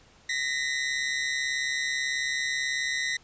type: tone pair together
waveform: sawtooth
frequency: 1864.7 / 2003 Hz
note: A#6 / B6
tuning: 0 / +24 cents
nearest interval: minor second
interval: 124 cents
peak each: -26 dBFS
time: 0.29-3.17 s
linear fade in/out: 5 ms
effects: pink hiss -57 dBFS RMS until 3.23 s + resampled to 16000 Hz